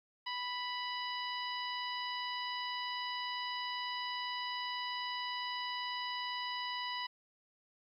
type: harmonic tone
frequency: 987.8 Hz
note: B5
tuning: in tune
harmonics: 1 / 2 / 3 / 4 / 5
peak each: -40 / -43 / -43 / -47 / -46 dBFS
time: 0.26-7.07 s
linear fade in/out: 10 ms
effects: 12-bit